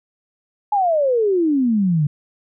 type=exponential sweep; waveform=sine; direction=down; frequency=854 to 141.8 Hz; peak=-14 dBFS; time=0.72-2.07 s; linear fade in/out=5 ms; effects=none